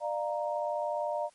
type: chord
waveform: sine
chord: Bb major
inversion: first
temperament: equal with one note detuned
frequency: 598.6 / 698.5 / 932.3 Hz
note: D5 / F5 / Bb5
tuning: +33 / 0 / 0 cents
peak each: -32 / -35 / -35 dBFS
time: 0-1.3 s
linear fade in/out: 50 ms
effects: white hiss -64 dBFS RMS until 1.34 s + MP3 48 kbps